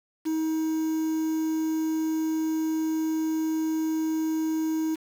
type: tone with quantisation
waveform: triangle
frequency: 317.4 Hz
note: D#4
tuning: 35 cents sharp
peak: -22 dBFS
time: 0.25-4.96 s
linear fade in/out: 20 ms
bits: 7
effects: none